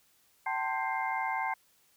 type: tone cluster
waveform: sine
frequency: 767 / 891 / 1044 / 1588 / 2102 Hz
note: G5 / A5 / C6 / G6 / C7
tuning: -38 / +22 / -4 / +22 / +7 cents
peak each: -35 / -34 / -38 / -40 / -36 dBFS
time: 0.46-1.54 s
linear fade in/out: 5 ms
effects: white hiss -67 dBFS RMS until 1.96 s